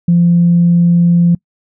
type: tone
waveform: sine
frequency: 172.2 Hz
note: F3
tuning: 24 cents flat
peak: -5 dBFS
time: 0.08-1.35 s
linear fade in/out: 5 ms
effects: noise-tail reverb RT60 0.1 s tail -26 dB re dry + tanh soft clip ceiling -1 dBFS